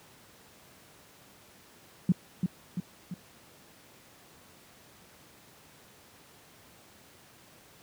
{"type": "tone with echo", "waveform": "sine", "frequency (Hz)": 179.4, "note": "F3", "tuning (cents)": 47, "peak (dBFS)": -18, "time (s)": [2.09, 2.12], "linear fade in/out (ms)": 2, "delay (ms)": 340, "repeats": 3, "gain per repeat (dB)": -5, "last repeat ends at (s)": 3.14, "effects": ["pink hiss -56 dBFS RMS until 7.82 s", "high-pass 100 Hz 12 dB/octave"]}